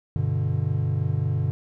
triangle chord, G major, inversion none, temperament equal, 98 / 123.47 / 146.83 Hz, G2 / B2 / D3, 0 / 0 / 0 cents, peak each -24 dBFS, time 0.16-1.51 s, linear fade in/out 0 ms, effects none

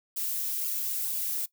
violet noise with flanger, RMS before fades -31 dBFS, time 0.16-1.46 s, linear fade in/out 10 ms, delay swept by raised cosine 0.5 to 4.6 ms, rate 2 Hz, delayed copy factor -0.6, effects noise-tail reverb RT60 0.1 s tail -19 dB re dry

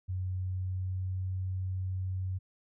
sine tone with pitch glide, 92.5 to 93.36 Hz, F#2 to F#2, 0 to +16 cents, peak -31 dBFS, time 0.08-2.39 s, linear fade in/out 20 ms, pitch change +16 cents, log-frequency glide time 0.32-1.3 s, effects none

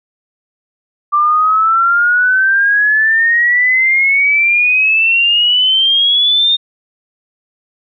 sine exponential sweep, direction up, 1174.7 to 3674 Hz, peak -8 dBFS, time 1.12-6.57 s, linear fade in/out 20 ms, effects none

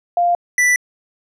sine / square tone pair in turn, 698.5 / 1975.7 Hz, F5 / B6, 0 / 0 cents, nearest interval octave + tritone, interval 1800 cents, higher second, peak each -12 dBFS, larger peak neither, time 0.17-0.35 / 0.58-0.76 s, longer neither, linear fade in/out 2 ms, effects low-pass 11000 Hz 12 dB/octave

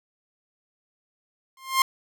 sawtooth tone with exponential growth, 1058 Hz, C6, 19 cents sharp, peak -10 dBFS, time 1.57-1.82 s, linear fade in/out 2 ms, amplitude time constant 54 ms, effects none

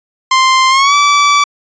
sawtooth tone with pitch glide, 1046.5 to 1154.5 Hz, C6 to D6, 0 to -30 cents, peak -3 dBFS, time 0.31-1.44 s, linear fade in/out 5 ms, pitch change +170 cents, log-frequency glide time 0.69-0.95 s, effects resampled to 16000 Hz

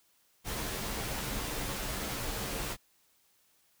pink noise with comb filter, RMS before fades -36 dBFS, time 0.44-2.77 s, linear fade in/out 50 ms, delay 12 ms, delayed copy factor -0.6, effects white hiss -69 dBFS RMS until 3.8 s

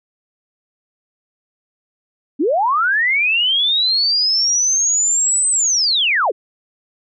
sine linear two-way sweep, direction up then down, 246.9 to 8240 to 312.6 Hz, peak -13 dBFS, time 2.39-6.32 s, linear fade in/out 20 ms, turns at 5.5 s, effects none

